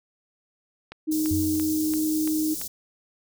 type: click train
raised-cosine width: 0.3 ms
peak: -22 dBFS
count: 6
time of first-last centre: 0.92-2.615 s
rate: 2.95 Hz
type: tone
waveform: sine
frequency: 311.1 Hz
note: D#4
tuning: in tune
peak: -22 dBFS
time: 1.07-2.55 s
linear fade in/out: 20 ms
type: band-stop noise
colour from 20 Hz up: white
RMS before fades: -33 dBFS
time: 1.11-2.68 s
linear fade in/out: 10 ms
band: 430 to 4900 Hz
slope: 24 dB/octave
type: tone with exponential decay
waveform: sine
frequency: 92.3 Hz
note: F#2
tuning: 4 cents flat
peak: -24 dBFS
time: 1.31-2.19 s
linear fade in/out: 0 ms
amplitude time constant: 190 ms
effects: none